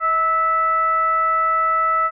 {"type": "tone with frequency modulation", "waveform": "sine", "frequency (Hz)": 1308, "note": "E6", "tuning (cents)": -14, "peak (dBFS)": -15, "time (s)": [0, 2.11], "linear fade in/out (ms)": 50, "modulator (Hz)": 669, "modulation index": 0.47, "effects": []}